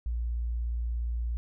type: tone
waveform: sine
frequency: 58.5 Hz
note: A#1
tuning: 7 cents sharp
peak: -28 dBFS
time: 0.06-1.37 s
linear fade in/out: 0 ms
effects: none